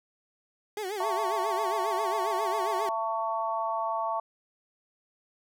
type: tone with vibrato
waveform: 30% pulse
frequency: 396.8 Hz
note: G4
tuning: 21 cents sharp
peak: -29 dBFS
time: 0.77-2.89 s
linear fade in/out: 2 ms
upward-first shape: sine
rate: 7.4 Hz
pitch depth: 150 cents each way
type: harmonic tone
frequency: 223.7 Hz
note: A3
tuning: 29 cents sharp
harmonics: 3 / 4 / 5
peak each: -32 / -31 / -32 dBFS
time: 1-4.2 s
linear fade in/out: 5 ms
effects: none